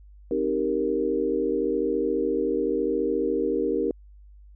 sine chord, C minor seventh, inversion none, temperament equal, 261.6 / 311.1 / 392 / 466.2 Hz, C4 / Eb4 / G4 / Bb4, 0 / 0 / 0 / 0 cents, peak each -31 / -28 / -27 / -26 dBFS, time 0.31-3.91 s, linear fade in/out 2 ms, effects added 50 Hz sine -46 dBFS peak until 4.55 s

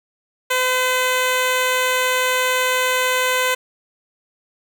10% pulse tone, 509 Hz, C5, 48 cents flat, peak -8 dBFS, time 0.5-3.55 s, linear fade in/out 10 ms, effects 8-bit

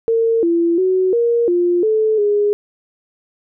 sine tone with pitch steps, 455.7 / 338.6 / 373 / 469.9 / 351 / 435.6 / 412.8 Hz, A#4 / E4 / F#4 / A#4 / F4 / A4 / G#4, -39 / +46 / +14 / +14 / +9 / -17 / -10 cents, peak -12 dBFS, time 0.08-2.53 s, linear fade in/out 0 ms, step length 350 ms, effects none

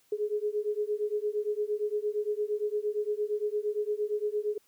sine beating tone pair, 415.3 / 424 Hz, G#4 / G#4, 0 / +36 cents, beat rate 8.7 Hz, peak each -31 dBFS, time 0.12-4.58 s, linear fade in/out 5 ms, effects white hiss -67 dBFS RMS until 4.67 s

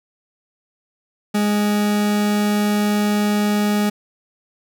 40% pulse tone, 207.7 Hz, G#3, in tune, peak -15 dBFS, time 1.34-3.9 s, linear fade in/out 10 ms, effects none

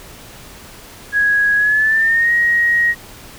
sine tone with pitch glide, 1661.2 to 1886.3 Hz, G#6 to A#6, 0 to +20 cents, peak -11 dBFS, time 1.12-2.95 s, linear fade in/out 50 ms, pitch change +220 cents, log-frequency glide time 1.56-2.33 s, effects pink hiss -38 dBFS RMS until 3.38 s

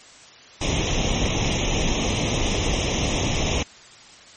pink noise with comb filter, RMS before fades -22 dBFS, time 0.61-3.63 s, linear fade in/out 5 ms, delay 0.33 ms, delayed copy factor +0.8, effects white hiss -46 dBFS RMS until 4.36 s + MP3 32 kbps

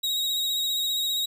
40% pulse tone with vibrato, 3797 Hz, A#7, 31 cents sharp, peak -23 dBFS, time 0.03-1.26 s, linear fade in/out 10 ms, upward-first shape triangle, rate 15 Hz, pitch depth 32 cents each way, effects none

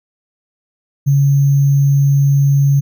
sine tone with sample-and-hold, 140 Hz, C#3, 18 cents sharp, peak -8 dBFS, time 1.06-2.81 s, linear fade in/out 20 ms, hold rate 6300 Hz, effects none

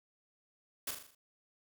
white noise with echo, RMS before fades -37 dBFS, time 0.87-0.91 s, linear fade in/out 5 ms, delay 40 ms, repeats 6, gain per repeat -5 dB, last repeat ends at 1.15 s, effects none

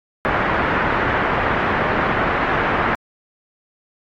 white low-pass noise, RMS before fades -19 dBFS, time 0.25-2.95 s, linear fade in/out 0 ms, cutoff 1800 Hz, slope 24 dB/octave, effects AAC 48 kbps

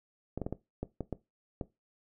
clicks, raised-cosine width 2 ms, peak -21 dBFS, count 8, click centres 0.376 / 0.417 / 0.465 / 0.526 / 0.83 / 1.007 / 1.127 / 1.612 s, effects noise-tail reverb RT60 0.2 s tail -17 dB re dry

